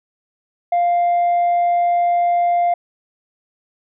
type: tone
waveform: sine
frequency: 698.5 Hz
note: F5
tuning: in tune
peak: -11 dBFS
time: 0.72-2.74 s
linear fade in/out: 5 ms
effects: tanh soft clip ceiling -12 dBFS